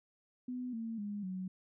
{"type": "tone with pitch steps", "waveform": "sine", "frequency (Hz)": [250, 226.6, 205.4, 186.21], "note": ["B3", "A#3", "G#3", "F#3"], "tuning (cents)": [21, -49, -19, 11], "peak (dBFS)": -37, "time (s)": [0.48, 1.48], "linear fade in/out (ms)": 5, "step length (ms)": 250, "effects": []}